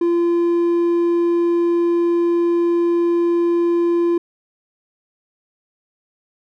sine tone with hard clipping, 342.9 Hz, F4, 32 cents flat, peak -15 dBFS, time 0.01-4.18 s, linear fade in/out 5 ms, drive 3 dB, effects none

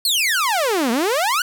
sawtooth exponential two-way sweep, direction down then up, 4504 to 220 to 1518 Hz, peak -13 dBFS, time 0.05-1.42 s, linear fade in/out 2 ms, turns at 0.91 s, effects 8-bit

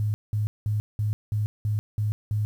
sine tone bursts, 105.8 Hz, G#2, 33 cents sharp, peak -22 dBFS, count 8, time 0-2.45 s, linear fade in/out 0 ms, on 140 ms, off 190 ms, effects 9-bit

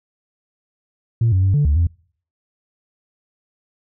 sine tone with pitch steps, 115.1 / 93.6 / 96 / 146.1 / 73 / 84.8 Hz, A#2 / F#2 / G2 / D3 / D2 / E2, -22 / +20 / -36 / -9 / -10 / +50 cents, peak -11 dBFS, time 1.21-1.87 s, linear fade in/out 5 ms, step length 110 ms, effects noise-tail reverb RT60 0.5 s tail -26 dB re dry + tanh soft clip ceiling -10 dBFS

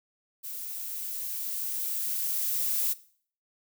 violet noise with level ramp, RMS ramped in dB -38 to -27 dBFS, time 0.43-2.94 s, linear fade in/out 20 ms, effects noise-tail reverb RT60 0.5 s tail -18 dB re dry

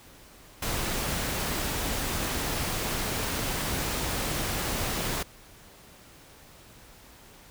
pink noise, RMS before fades -30 dBFS, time 0.62-5.23 s, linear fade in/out 5 ms, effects pink hiss -52 dBFS RMS until 7.5 s

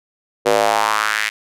square tone with high-pass filter sweep, 53.6 Hz, A1, 45 cents flat, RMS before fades -17 dBFS, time 0.45-1.3 s, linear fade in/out 20 ms, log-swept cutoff 460 to 2100 Hz, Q 3, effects low-pass 12000 Hz 12 dB/octave

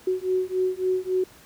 sine beating tone pair, 369.3 / 372.9 Hz, F#4 / F#4, -3 / +14 cents, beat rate 3.6 Hz, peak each -25 dBFS, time 0.07-1.24 s, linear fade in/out 5 ms, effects pink hiss -51 dBFS RMS until 1.45 s + high-pass 60 Hz 12 dB/octave

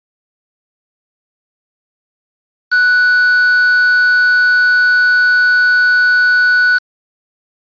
triangle tone with quantisation, 1480 Hz, F#6, in tune, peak -6 dBFS, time 2.71-6.79 s, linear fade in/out 20 ms, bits 3, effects resampled to 11025 Hz

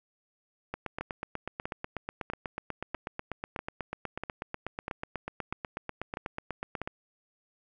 two click trains, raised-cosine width 0.5 ms, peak -19 / -19 dBFS, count 10 / 51, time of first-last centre 1.01-6.816 / 0.74-6.875 s, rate 1.55 / 8.15 Hz, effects none

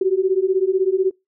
sine beating tone pair, 370 / 386 Hz, F#4 / G4, 0 / -27 cents, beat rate 16 Hz, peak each -18 dBFS, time 0.01-1.11 s, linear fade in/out 5 ms, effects noise-tail reverb RT60 0.2 s tail -24 dB re dry

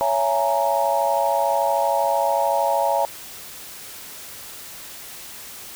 sine chord, A# half-diminished seventh, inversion first, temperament just, 559.4 / 671.3 / 839.1 / 932.3 Hz, C#5 / E5 / G#5 / A#5, +16 / +31 / +18 / 0 cents, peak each -23 dBFS, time 0.01-3.05 s, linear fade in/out 0 ms, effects white hiss -38 dBFS RMS until 5.75 s

